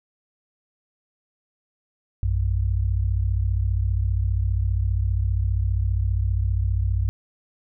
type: tone pair together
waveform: sine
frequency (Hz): 59.59 / 94.6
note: A#1 / F#2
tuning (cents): +39 / +39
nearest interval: minor sixth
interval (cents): 800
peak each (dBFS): -22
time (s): 2.23-7.09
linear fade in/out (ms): 0
effects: none